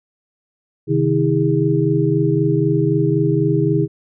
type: tone cluster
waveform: sine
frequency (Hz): 132.3 / 156.2 / 321 / 406.3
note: C3 / D#3 / E4 / G#4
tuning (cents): +20 / +7 / -46 / -38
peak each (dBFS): -19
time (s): 0.87-3.88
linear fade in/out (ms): 50
effects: none